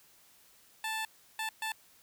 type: tone bursts at uneven times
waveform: 15% pulse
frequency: 880 Hz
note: A5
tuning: in tune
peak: -27 dBFS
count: 3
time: 0.84-1.05 / 1.39-1.49 / 1.62-1.72 s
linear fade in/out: 2 ms
effects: white hiss -62 dBFS RMS until 2.02 s